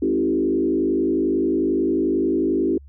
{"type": "tone with frequency modulation", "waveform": "sine", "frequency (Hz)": 329.6, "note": "E4", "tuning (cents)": 0, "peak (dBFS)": -17, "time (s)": [0.02, 2.78], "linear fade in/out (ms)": 5, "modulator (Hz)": 51.2, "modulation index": 1.4, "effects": ["added 70 Hz sine -41 dBFS peak until 2.88 s"]}